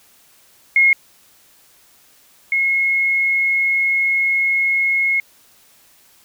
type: tone pair in turn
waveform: sine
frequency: 2156 / 2167 Hz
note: C#7 / C#7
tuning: -49 / -40 cents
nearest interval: unison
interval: 9 cents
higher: second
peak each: -9 / -14 dBFS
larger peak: first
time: 0.76-0.93 / 2.52-5.2 s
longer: second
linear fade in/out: 2 ms
effects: white hiss -52 dBFS RMS until 6.24 s